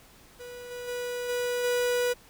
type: tone with level steps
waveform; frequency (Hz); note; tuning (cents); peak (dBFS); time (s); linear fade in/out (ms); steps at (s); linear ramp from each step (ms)
45% pulse; 489.4; B4; -16; -40 / -36 / -31 / -27 / -24; 0.39-2.14; 20; 0.7 / 0.87 / 1.28 / 1.63; 20
effects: pink hiss -55 dBFS RMS until 2.29 s